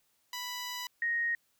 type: tone pair in turn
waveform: 10% pulse / sine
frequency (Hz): 987.8 / 1869.2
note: B5 / A#6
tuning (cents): 0 / +4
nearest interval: major seventh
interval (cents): 1104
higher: second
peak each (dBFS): -28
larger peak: neither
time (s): 0.33-0.87 / 1.02-1.35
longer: first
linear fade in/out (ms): 2
effects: white hiss -73 dBFS RMS until 1.59 s